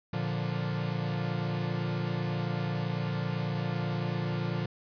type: chord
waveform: 45% pulse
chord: Bb major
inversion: none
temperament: equal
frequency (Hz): 116.54 / 146.83 / 174.61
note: Bb2 / D3 / F3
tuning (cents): 0 / 0 / 0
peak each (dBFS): -34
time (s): 0.13-4.66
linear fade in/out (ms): 5
effects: resampled to 11025 Hz